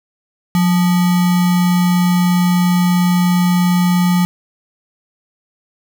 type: tone with sample-and-hold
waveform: sine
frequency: 178.5 Hz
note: F3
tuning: 38 cents sharp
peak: -10 dBFS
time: 0.55-4.25 s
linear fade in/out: 0 ms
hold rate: 1050 Hz
effects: none